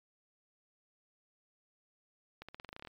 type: accelerating click train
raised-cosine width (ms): 0.3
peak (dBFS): -30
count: 12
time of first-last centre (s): 2.42-2.873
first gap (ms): 66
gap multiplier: 0.9
effects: MP3 96 kbps